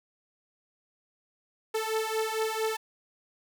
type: beating tone pair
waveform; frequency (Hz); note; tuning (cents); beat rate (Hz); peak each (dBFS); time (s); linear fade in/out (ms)
sawtooth; 438.2 / 442.6; A4 / A4; -7 / +10; 4.4; -27; 1.74-2.77; 10
effects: none